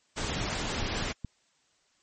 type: noise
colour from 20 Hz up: pink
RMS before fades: -32 dBFS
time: 0.16-1.13 s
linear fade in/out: 20 ms
type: clicks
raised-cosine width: 5 ms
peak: -22 dBFS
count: 4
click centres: 0.414 / 0.827 / 1.025 / 1.247 s
effects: white hiss -69 dBFS RMS until 2.02 s + MP3 32 kbps